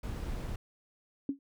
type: noise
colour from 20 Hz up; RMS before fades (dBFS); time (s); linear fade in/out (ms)
brown; -37; 0.03-0.56; 5
type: tone with exponential decay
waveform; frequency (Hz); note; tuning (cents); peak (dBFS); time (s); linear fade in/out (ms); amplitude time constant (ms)
sine; 277.2; C#4; 0; -25; 1.29-1.39; 2; 21
effects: none